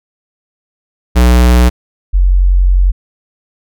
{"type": "tone pair in turn", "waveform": ["square", "sine"], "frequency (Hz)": [61, 45.57], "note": ["B1", "F#1"], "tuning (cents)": [-21, -26], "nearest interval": "perfect fourth", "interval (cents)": 505, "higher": "first", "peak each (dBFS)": -5, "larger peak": "neither", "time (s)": [[1.15, 1.7], [2.13, 2.92]], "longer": "second", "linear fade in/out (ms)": 20, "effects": []}